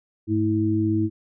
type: tone cluster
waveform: sine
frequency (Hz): 103.4 / 220.4 / 323.8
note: G#2 / A3 / E4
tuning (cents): -7 / +3 / -31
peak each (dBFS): -24 / -27 / -21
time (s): 0.27-1.1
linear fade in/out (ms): 50
effects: none